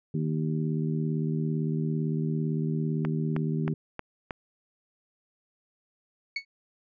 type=harmonic tone; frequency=77.78 Hz; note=D#2; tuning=in tune; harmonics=2 / 3 / 4 / 5; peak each=-27 / -32 / -38 / -37 dBFS; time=0.14-3.74 s; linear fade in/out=5 ms
type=click train; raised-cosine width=0.5 ms; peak=-18 dBFS; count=5; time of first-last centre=3.05-4.308 s; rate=3.18 Hz
type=tone with exponential decay; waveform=35% pulse; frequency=2217 Hz; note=C#7; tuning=in tune; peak=-23 dBFS; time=6.36-6.45 s; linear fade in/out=5 ms; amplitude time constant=19 ms
effects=resampled to 16000 Hz